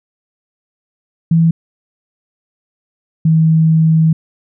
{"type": "tone pair in turn", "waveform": "sine", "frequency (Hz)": [164.81, 160.3], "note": ["E3", "E3"], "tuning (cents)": [0, -48], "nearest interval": "unison", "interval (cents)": 48, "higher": "first", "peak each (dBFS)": -7, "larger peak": "neither", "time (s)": [[1.31, 1.51], [3.25, 4.13]], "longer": "second", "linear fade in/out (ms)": 5, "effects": []}